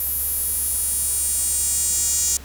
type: tone with high-pass filter sweep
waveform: sawtooth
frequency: 476.3 Hz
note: A#4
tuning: 37 cents sharp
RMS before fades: -22 dBFS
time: 0-2.37 s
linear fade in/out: 2 ms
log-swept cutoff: 12000 to 7000 Hz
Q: 3.8
effects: added 68 Hz sine -37 dBFS peak until 2.44 s + pink hiss -43 dBFS RMS until 2.44 s